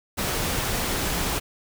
pink noise, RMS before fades -26 dBFS, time 0.17-1.4 s, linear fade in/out 20 ms, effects none

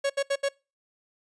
45% pulse tone bursts, 555 Hz, C#5, 2 cents sharp, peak -23 dBFS, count 4, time 0.04-0.489 s, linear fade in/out 10 ms, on 59 ms, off 71 ms, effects noise-tail reverb RT60 0.3 s tail -25 dB re dry + resampled to 22050 Hz

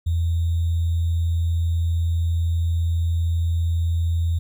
sine tone with sample-and-hold, 83.8 Hz, E2, 29 cents sharp, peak -18 dBFS, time 0.06-4.39 s, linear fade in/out 10 ms, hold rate 3675 Hz, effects none

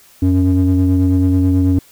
triangle ring-modulated tone, 93.8 Hz, F#2, 24 cents sharp, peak -5 dBFS, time 0.22-1.79 s, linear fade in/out 5 ms, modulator 183 Hz, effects white hiss -47 dBFS RMS until 1.91 s

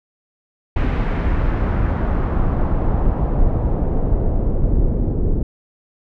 brown noise with low-pass filter sweep, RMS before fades -17 dBFS, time 0.76-5.43 s, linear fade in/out 5 ms, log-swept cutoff 2300 to 370 Hz, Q 1.2, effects none

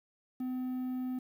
triangle tone with quantisation, 254.5 Hz, C4, 48 cents flat, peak -31 dBFS, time 0.4-1.19 s, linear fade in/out 5 ms, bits 10, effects none

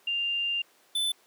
sine / square tone pair in turn, 2794 / 3513 Hz, F7 / A7, 0 / -3 cents, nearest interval major third, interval 397 cents, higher second, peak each -26 dBFS, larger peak neither, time 0.07-0.62 / 0.95-1.12 s, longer first, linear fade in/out 5 ms, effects pink hiss -61 dBFS RMS until 1.26 s + high-pass 400 Hz 12 dB/octave

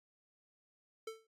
square tone with exponential decay, 444.4 Hz, A4, 17 cents sharp, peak -39 dBFS, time 1.07-1.27 s, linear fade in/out 5 ms, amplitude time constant 43 ms, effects low-pass 12000 Hz 12 dB/octave + AAC 64 kbps

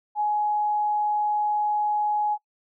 sine tone, 839 Hz, G#5, 17 cents sharp, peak -21 dBFS, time 0.15-2.38 s, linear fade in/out 50 ms, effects noise-tail reverb RT60 0.1 s tail -21 dB re dry

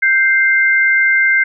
sine tone pair together, 1568 / 2093 Hz, G6 / C7, 0 / 0 cents, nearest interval perfect fourth, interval 500 cents, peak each -12 dBFS, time 0.02-1.44 s, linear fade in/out 10 ms, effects none

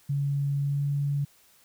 sine tone with pitch glide, 141.1 to 142.41 Hz, C#3 to C#3, +31 to +47 cents, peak -24 dBFS, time 0.09-1.25 s, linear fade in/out 10 ms, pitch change +16 cents, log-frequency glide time 0.59-0.84 s, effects white hiss -60 dBFS RMS until 1.64 s

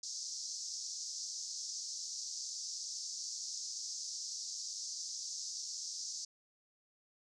white band-pass noise, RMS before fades -43 dBFS, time 0.03-6.25 s, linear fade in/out 5 ms, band 4800 to 6600 Hz, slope 48 dB/octave, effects none

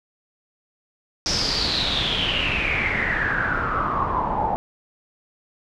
pink noise with low-pass filter sweep, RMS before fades -23 dBFS, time 1.26-4.56 s, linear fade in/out 0 ms, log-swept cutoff 5500 to 800 Hz, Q 9.4, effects none

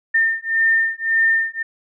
sine beating tone pair, 1808 / 1809.8 Hz, A6 / A6, +47 / +48 cents, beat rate 1.8 Hz, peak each -18 dBFS, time 0.14-1.63 s, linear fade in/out 10 ms, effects none

